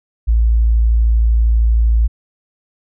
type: tone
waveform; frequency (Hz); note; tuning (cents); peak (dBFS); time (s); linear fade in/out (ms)
sine; 56.4; A1; +44; -9; 0.27-2.08; 20
effects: none